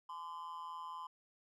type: tone with amplitude modulation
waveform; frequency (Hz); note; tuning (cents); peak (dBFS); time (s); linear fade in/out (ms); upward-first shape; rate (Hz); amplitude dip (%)
triangle; 1023; C6; -39; -38; 0.09-1.07; 5; sine; 164; 80
effects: none